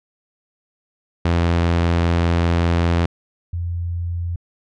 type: tone pair in turn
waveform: sawtooth / sine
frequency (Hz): 85.1 / 86.29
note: F2 / F2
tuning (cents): -44 / -20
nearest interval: unison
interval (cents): 24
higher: second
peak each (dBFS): -11 / -21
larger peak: first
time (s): 1.25-3.06 / 3.53-4.36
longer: first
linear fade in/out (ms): 5
effects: low-pass 4000 Hz 12 dB/octave